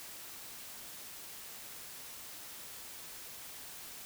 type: silence
effects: white hiss -48 dBFS RMS until 4.05 s